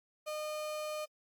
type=tone; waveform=35% pulse; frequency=610 Hz; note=D#5; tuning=34 cents flat; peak=-35 dBFS; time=0.26-1.06 s; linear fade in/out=20 ms; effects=AAC 64 kbps